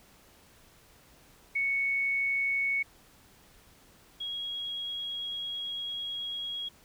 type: tone pair in turn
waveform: sine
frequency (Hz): 2217 / 3303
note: C#7 / G#7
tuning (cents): 0 / -10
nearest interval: perfect fifth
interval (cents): 690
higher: second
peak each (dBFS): -26 / -33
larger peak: first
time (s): 1.55-2.83 / 4.2-6.69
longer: second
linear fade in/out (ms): 10
effects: pink hiss -59 dBFS RMS until 6.84 s